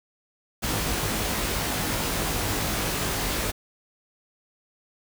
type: noise with comb filter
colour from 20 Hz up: pink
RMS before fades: -27 dBFS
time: 0.62-3.52 s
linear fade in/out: 20 ms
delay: 19 ms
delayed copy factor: +0.75
effects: none